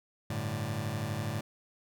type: chord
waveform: sawtooth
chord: G suspended second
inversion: none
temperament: just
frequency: 98 / 110.25 / 147 Hz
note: G2 / A2 / D3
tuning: 0 / +4 / +2 cents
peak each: -34 / -31 / -33 dBFS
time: 0.3-1.41 s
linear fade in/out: 5 ms
effects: none